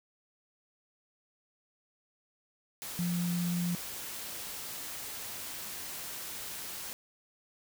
sine tone in noise, 174.61 Hz, F3, in tune, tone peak -29 dBFS, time 2.99-3.75 s, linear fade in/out 0 ms, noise white, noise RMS -41 dBFS, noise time 2.82-6.93 s, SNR +9 dB, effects none

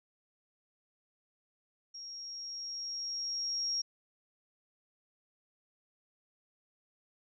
sine tone with level ramp, 5588 Hz, F8, in tune, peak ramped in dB -43 to -30 dBFS, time 1.94-3.82 s, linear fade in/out 10 ms, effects none

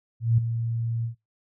sine tone with ADSR envelope, 115.6 Hz, A#2, 14 cents flat, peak -15 dBFS, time 0.2-1.15 s, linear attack 180 ms, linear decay 5 ms, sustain -10 dB, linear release 110 ms, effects noise-tail reverb RT60 0.2 s tail -20 dB re dry

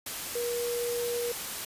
sine tone in noise, 478.2 Hz, A#4, 44 cents sharp, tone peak -29 dBFS, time 0.35-1.32 s, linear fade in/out 5 ms, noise white, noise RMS -36 dBFS, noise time 0.06-1.65 s, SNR +4 dB, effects resampled to 32000 Hz

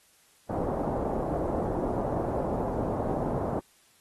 white low-pass noise, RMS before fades -30 dBFS, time 0.49-3.6 s, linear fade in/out 10 ms, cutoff 740 Hz, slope 24 dB/octave, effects white hiss -62 dBFS RMS until 4 s + AAC 32 kbps

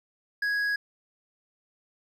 sine tone with hard clipping, 1661.2 Hz, G#6, in tune, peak -26 dBFS, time 0.42-0.76 s, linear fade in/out 5 ms, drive 5 dB, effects none

